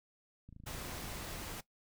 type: click train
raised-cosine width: 5 ms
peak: -40 dBFS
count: 21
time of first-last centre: 0.49-1.228 s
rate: 27.1 Hz
type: noise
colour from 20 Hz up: pink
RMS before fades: -44 dBFS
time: 0.66-1.61 s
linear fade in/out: 10 ms
effects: noise-tail reverb RT60 0.1 s tail -18 dB re dry